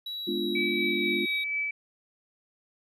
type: tone with pitch glide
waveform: triangle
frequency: 3901 to 3783 Hz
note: B7 to A#7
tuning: -22 to +25 cents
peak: -32 dBFS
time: 0.06-1.44 s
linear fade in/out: 5 ms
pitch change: -53 cents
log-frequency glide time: 0.22-1.23 s
type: chord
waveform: sine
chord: G# diminished seventh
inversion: none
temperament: equal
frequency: 207.7 / 246.9 / 293.7 / 349.2 Hz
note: G#3 / B3 / D4 / F4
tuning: 0 / 0 / 0 / 0 cents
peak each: -34 / -35 / -35 / -30 dBFS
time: 0.27-1.26 s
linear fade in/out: 10 ms
type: tone with tremolo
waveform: sine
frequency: 2301 Hz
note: D7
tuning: 36 cents flat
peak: -26 dBFS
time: 0.55-1.71 s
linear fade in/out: 5 ms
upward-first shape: sine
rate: 4.1 Hz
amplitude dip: 30%
effects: none